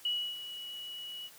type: tone with ADSR envelope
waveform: sine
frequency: 2927 Hz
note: F#7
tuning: 19 cents flat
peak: -28 dBFS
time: 0.05-1.3 s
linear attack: 4 ms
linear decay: 310 ms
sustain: -12 dB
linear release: 45 ms
effects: white hiss -55 dBFS RMS until 1.38 s + high-pass 80 Hz 12 dB/octave